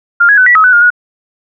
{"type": "tone with pitch steps", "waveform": "sine", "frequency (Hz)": [1401, 1664, 1506, 1947, 1278, 1494, 1417, 1455], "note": ["F6", "G#6", "F#6", "B6", "D#6", "F#6", "F6", "F#6"], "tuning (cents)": [5, 3, 30, -25, 46, 16, 25, -29], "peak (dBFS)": -3, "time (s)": [0.2, 0.904], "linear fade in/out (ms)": 10, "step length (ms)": 88, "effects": []}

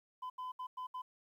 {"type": "tone bursts at uneven times", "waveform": "sine", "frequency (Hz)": 1012, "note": "B5", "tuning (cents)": 42, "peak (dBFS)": -37, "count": 5, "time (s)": [[0.22, 0.3], [0.38, 0.52], [0.59, 0.67], [0.77, 0.87], [0.94, 1.02]], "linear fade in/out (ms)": 10, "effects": ["tanh soft clip ceiling -39 dBFS", "12-bit"]}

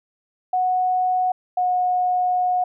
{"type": "tone pair in turn", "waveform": "sine", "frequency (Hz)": [736, 727.1], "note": ["F#5", "F#5"], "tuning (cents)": [-9, -30], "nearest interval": "unison", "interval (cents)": 21, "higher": "first", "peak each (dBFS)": [-17, -17], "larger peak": "neither", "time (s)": [[0.53, 1.32], [1.57, 2.64]], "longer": "second", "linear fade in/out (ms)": 5, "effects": []}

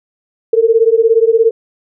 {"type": "beating tone pair", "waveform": "sine", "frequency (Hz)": [445.2, 462.2], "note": ["A4", "A#4"], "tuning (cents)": [20, -15], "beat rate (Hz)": 17, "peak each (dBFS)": -10, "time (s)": [0.53, 1.51], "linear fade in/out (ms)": 5, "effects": []}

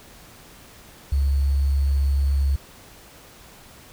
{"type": "tone with sample-and-hold", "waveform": "sine", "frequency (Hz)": 69.3, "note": "C#2", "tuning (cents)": 0, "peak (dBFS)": -17, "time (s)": [1.12, 2.56], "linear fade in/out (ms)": 5, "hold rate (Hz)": 4410, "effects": ["pink hiss -47 dBFS RMS until 3.92 s"]}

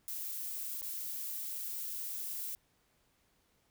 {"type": "noise with dropouts", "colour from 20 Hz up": "violet", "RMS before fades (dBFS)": -40, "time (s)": [0.08, 2.55], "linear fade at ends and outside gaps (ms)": 0, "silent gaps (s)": [0.813, 0.827], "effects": ["pink hiss -73 dBFS RMS until 3.7 s"]}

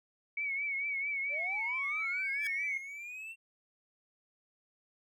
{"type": "tone with vibrato", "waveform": "sine", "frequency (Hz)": 2244, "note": "C#7", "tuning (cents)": 21, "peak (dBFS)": -32, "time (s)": [0.37, 2.78], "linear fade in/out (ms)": 5, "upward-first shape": "triangle", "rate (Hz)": 4.5, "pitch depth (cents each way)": 77}
{"type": "linear sweep", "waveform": "triangle", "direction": "up", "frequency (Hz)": [539, 2732], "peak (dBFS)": -40, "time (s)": [1.29, 3.36], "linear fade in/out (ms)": 50}
{"type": "tone with exponential growth", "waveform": "sawtooth", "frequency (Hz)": 1661.2, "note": "G#6", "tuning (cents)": 0, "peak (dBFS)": -32, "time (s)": [2.37, 2.47], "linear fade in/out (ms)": 1, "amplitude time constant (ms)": 21}
{"effects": []}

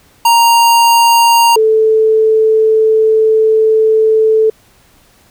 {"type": "tone pair in turn", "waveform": ["square", "sine"], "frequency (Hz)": [932.3, 438.9], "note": ["A#5", "A4"], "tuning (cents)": [0, -4], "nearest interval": "octave + minor second", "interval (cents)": 1304, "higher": "first", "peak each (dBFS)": -6, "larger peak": "neither", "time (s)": [[0.25, 1.56], [1.56, 4.5]], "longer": "second", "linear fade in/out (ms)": 5, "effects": ["pink hiss -48 dBFS RMS until 5.3 s"]}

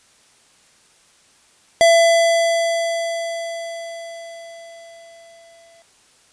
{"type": "tone with exponential decay", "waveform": "square", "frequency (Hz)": 670, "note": "E5", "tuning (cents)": 28, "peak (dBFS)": -9, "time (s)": [1.81, 5.82], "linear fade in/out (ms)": 0, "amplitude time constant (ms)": 870, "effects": ["white hiss -54 dBFS RMS until 6.32 s", "resampled to 22050 Hz"]}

